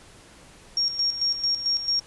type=tone with tremolo; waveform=sine; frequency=5560 Hz; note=F8; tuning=9 cents flat; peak=-20 dBFS; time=0.77-2 s; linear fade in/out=2 ms; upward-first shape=square; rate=4.5 Hz; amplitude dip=65%; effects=pink hiss -50 dBFS RMS until 2.06 s + resampled to 24000 Hz